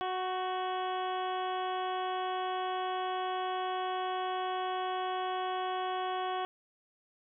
harmonic tone with a mistuned harmonic, 370 Hz, F#4, in tune, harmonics 1 / 2 / 3 / 4 / 5 / 6 / 7 / 8 / 9, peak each -38 / -34 / -38 / -46 / -49 / -54 / -53 / -49 / -47 dBFS, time 0.01-6.45 s, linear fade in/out 0 ms, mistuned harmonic 4, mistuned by +35 cents, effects none

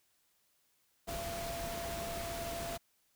sine tone in noise, 679 Hz, F5, 49 cents flat, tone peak -40 dBFS, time 1.07-2.78 s, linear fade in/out 20 ms, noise pink, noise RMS -42 dBFS, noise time 1.07-2.78 s, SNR -1 dB, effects white hiss -74 dBFS RMS until 3.15 s

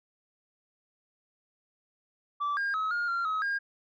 sine tone with pitch steps, 1161 / 1613 / 1282 / 1420 / 1380 / 1276 / 1617 Hz, D6 / G6 / E6 / F6 / F6 / D#6 / G#6, -20 / +49 / -49 / +28 / -21 / +43 / -47 cents, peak -25 dBFS, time 2.4-3.59 s, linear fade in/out 20 ms, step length 170 ms, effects tanh soft clip ceiling -26 dBFS

